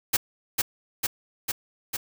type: noise with echo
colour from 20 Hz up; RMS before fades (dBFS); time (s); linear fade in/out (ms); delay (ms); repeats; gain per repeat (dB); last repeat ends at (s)
white; -21; 0.13-0.17; 10; 450; 4; -2; 1.97
effects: none